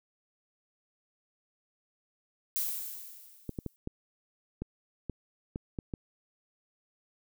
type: noise with exponential decay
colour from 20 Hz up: violet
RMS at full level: -30 dBFS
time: 2.56-3.76 s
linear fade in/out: 0 ms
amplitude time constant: 260 ms
type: clicks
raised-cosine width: 3 ms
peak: -22 dBFS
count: 9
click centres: 3.493 / 3.588 / 3.663 / 3.874 / 4.62 / 5.097 / 5.559 / 5.788 / 5.938 s
effects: none